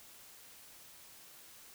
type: silence
effects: white hiss -56 dBFS RMS until 1.74 s